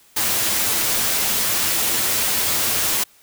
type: noise with comb filter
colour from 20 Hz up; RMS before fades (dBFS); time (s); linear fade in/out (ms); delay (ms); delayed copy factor
white; -20; 0.16-3.04; 10; 9.1; +0.5
effects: white hiss -53 dBFS RMS until 3.22 s